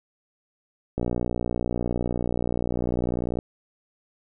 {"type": "click train", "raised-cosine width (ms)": 2, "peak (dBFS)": -13, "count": 146, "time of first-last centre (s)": [0.98, 3.389], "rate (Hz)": 60.2, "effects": []}